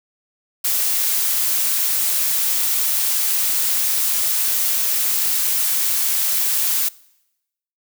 blue noise, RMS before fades -19 dBFS, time 0.64-6.89 s, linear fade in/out 10 ms, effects noise-tail reverb RT60 0.9 s tail -23 dB re dry

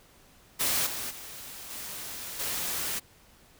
white noise with level steps, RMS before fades -27 / -35 / -43 / -39 / -32 dBFS, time 0.59-3 s, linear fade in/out 20 ms, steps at 0.86 / 1.1 / 1.7 / 2.39 s, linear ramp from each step 10 ms, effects pink hiss -58 dBFS RMS until 3.59 s

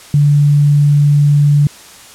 sine tone, 145.4 Hz, D3, 17 cents flat, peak -6 dBFS, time 0.14-1.67 s, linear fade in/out 2 ms, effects white hiss -37 dBFS RMS until 2.14 s + low-pass 10000 Hz 12 dB/octave

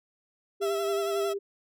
sine tone with tremolo, 398.9 Hz, G4, 30 cents sharp, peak -26 dBFS, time 0.6-1.39 s, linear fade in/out 20 ms, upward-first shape sine, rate 3.7 Hz, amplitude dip 30%
30% pulse tone with vibrato, 663 Hz, E5, 10 cents sharp, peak -28 dBFS, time 0.61-1.34 s, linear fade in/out 20 ms, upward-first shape sine, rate 11 Hz, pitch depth 42 cents each way
effects none

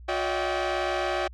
sawtooth tone cluster, 361.3 / 575 / 642 / 780 Hz, F#4 / D5 / E5 / G5, -41 / -37 / -46 / -9 cents, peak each -27 dBFS, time 0.08-1.28 s, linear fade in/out 10 ms, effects added 60 Hz sine -42 dBFS peak until 1.33 s + low-pass 4000 Hz 12 dB/octave

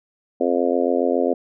harmonic tone, 87.31 Hz, F2, in tune, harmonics 3 / 4 / 5 / 6 / 7 / 8, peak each -23 / -24 / -23 / -23 / -25 / -28 dBFS, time 0.4-1.34 s, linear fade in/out 10 ms, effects none

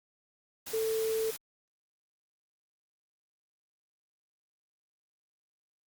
sine tone in noise, 444 Hz, A4, 16 cents sharp, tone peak -28 dBFS, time 0.73-1.31 s, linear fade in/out 10 ms, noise white, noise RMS -41 dBFS, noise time 0.66-1.37 s, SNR +10 dB, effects Opus 48 kbps

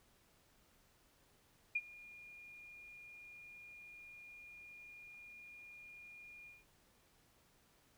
sine tone with ADSR envelope, 2424 Hz, D#7, 46 cents flat, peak -31 dBFS, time 1.75-6.65 s, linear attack 8 ms, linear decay 44 ms, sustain -22 dB, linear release 180 ms, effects pink hiss -71 dBFS RMS until 7.97 s

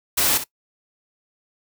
white noise with echo, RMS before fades -19 dBFS, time 0.17-0.38 s, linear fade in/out 10 ms, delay 62 ms, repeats 1, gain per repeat -11 dB, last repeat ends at 0.442 s, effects noise-tail reverb RT60 0.1 s tail -21 dB re dry

